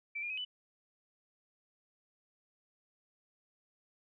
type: tone with pitch steps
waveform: sine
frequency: 2328 / 2415 / 2537 / 2988 Hz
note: D7 / D7 / D#7 / F#7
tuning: -16 / +48 / +33 / +16 cents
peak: -36 dBFS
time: 0.15-0.45 s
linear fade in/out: 10 ms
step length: 75 ms
effects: none